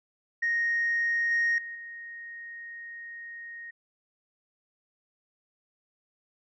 sine tone with level steps, 1864.7 Hz, A#6, in tune, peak -23 / -21 / -36 / -39 dBFS, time 0.42-3.71 s, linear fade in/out 10 ms, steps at 1.31 / 1.58 / 1.75 s, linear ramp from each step 2 ms, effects tanh soft clip ceiling -20 dBFS

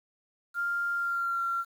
sine tone with pitch glide, 1396.9 to 1371.3 Hz, F6 to F6, 0 to -32 cents, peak -27 dBFS, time 0.54-1.65 s, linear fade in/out 50 ms, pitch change -32 cents, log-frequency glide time 0.92-1.42 s, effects 9-bit

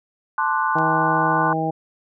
sine chord, D dominant seventh, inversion second, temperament equal, 880 / 1046.5 / 1174.7 / 1480 Hz, A5 / C6 / D6 / F#6, 0 / 0 / 0 / 0 cents, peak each -23 / -22 / -26 / -24 dBFS, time 0.38-1.53 s, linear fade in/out 2 ms
harmonic tone, 160 Hz, D#3, 49 cents sharp, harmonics 1 / 2 / 3 / 4 / 5, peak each -26 / -26 / -29 / -28 / -24 dBFS, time 0.75-1.71 s, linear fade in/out 10 ms
click, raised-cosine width 0.2 ms, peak -24 dBFS, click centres 0.786 s
effects none

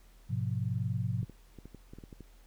sine chord, F diminished, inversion first, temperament just, 104.77 / 125.72 / 174.61 Hz, Ab2 / Cb3 / F3, +16 / +31 / 0 cents, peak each -33 / -33 / -38 dBFS, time 0.29-1.25 s, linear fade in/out 20 ms
clicks, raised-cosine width 3 ms, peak -34 dBFS, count 10, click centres 1.23 / 1.297 / 1.587 / 1.656 / 1.747 / 1.935 / 1.986 / 2.038 / 2.128 / 2.207 s
effects added 40 Hz sine -55 dBFS peak until 2.46 s + pink hiss -65 dBFS RMS until 2.46 s

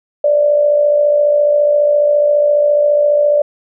sine tone with amplitude modulation, 587.3 Hz, D5, in tune, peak -6 dBFS, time 0.24-3.42 s, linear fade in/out 5 ms, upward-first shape sine, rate 54.6 Hz, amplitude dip 50%, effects none

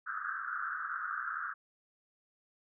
white band-pass noise, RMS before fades -38 dBFS, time 0.06-1.54 s, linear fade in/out 20 ms, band 1200 to 1600 Hz, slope 96 dB/octave, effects none

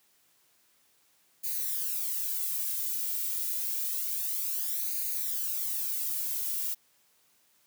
violet noise with flanger, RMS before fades -32 dBFS, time 1.43-6.75 s, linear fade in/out 20 ms, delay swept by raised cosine 0.45 to 2.15 ms, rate 0.28 Hz, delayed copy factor +0.65, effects white hiss -67 dBFS RMS until 7.66 s + high-pass 100 Hz 12 dB/octave

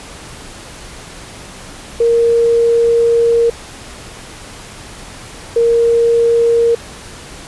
sine tone pair in turn, 466.2 / 466.2 Hz, A#4 / A#4, 0 / 0 cents, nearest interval unison, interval 0 cents, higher neither, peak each -8 dBFS, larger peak neither, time 2-3.5 / 5.56-6.75 s, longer first, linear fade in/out 5 ms, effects pink hiss -33 dBFS RMS until 7.47 s + resampled to 24000 Hz

